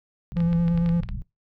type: low-pass noise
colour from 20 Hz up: pink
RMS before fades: -33 dBFS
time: 0.32-1.22 s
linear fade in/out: 0 ms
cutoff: 200 Hz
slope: 96 dB/octave
type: tone with vibrato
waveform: triangle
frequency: 169.7 Hz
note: F3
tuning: 49 cents flat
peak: -17 dBFS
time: 0.36-1.01 s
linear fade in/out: 10 ms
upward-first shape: sine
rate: 8.8 Hz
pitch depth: 23 cents each way
type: clicks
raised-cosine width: 0.3 ms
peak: -24 dBFS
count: 9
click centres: 0.369 / 0.404 / 0.53 / 0.681 / 0.776 / 0.861 / 0.891 / 1.034 / 1.089 s
effects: noise-tail reverb RT60 0.2 s tail -21 dB re dry